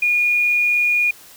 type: tone with quantisation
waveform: sine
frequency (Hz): 2439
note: D#7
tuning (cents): -35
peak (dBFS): -14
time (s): 0.02-1.11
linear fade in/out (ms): 5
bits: 7
effects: white hiss -44 dBFS RMS until 1.36 s